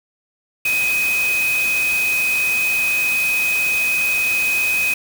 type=tone in noise; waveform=sine; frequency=2515 Hz; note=D#7; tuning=18 cents sharp; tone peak=-16 dBFS; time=0.65-4.94 s; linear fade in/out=5 ms; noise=white; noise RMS=-27 dBFS; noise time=0.65-4.94 s; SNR=+8 dB; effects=none